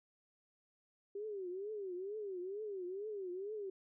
sine tone with vibrato, 392 Hz, G4, in tune, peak -40 dBFS, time 1.15-3.7 s, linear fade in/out 5 ms, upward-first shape triangle, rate 2.2 Hz, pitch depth 200 cents each way, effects none

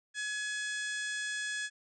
harmonic tone, 845 Hz, G#5, 30 cents sharp, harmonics 2 / 3 / 4 / 5 / 6 / 7 / 8 / 9 / 10, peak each -35 / -48 / -43 / -52 / -48 / -51 / -47 / -50 / -47 dBFS, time 0.14-1.7 s, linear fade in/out 50 ms, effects none

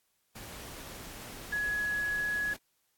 sine tone in noise, 1682 Hz, G#6, 22 cents sharp, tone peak -29 dBFS, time 1.52-2.54 s, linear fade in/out 10 ms, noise pink, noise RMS -45 dBFS, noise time 0.35-2.57 s, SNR +13 dB, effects white hiss -75 dBFS RMS until 2.97 s + AAC 64 kbps

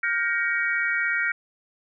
sine chord, G half-diminished seventh, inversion third, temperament just, 1411.2 / 1568 / 1881.6 / 2258 Hz, F6 / G6 / Bb6 / Db7, +18 / 0 / +16 / +31 cents, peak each -27 / -29 / -26 / -28 dBFS, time 0.03-1.32 s, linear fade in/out 5 ms, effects none

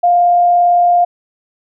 sine tone with frequency modulation, 703 Hz, F5, 11 cents sharp, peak -7 dBFS, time 0.03-1.05 s, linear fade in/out 10 ms, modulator 37.8 Hz, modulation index 0.22, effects none

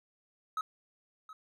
triangle tone with echo, 1280 Hz, D#6, 49 cents sharp, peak -29 dBFS, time 0.57-0.61 s, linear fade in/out 2 ms, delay 720 ms, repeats 1, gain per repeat -15 dB, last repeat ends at 1.33 s, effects none

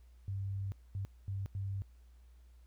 sine tone bursts at uneven times, 98 Hz, G2, in tune, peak -35 dBFS, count 4, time 0.28-0.72 / 0.95-1.05 / 1.28-1.46 / 1.55-1.82 s, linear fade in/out 0 ms, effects added 60 Hz sine -56 dBFS peak until 2.66 s + pink hiss -75 dBFS RMS until 2.66 s

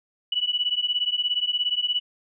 sine beating tone pair, 2943 / 2960 Hz, F#7 / F#7, -10 / 0 cents, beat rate 17 Hz, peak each -25 dBFS, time 0.32-2 s, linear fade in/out 5 ms, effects none

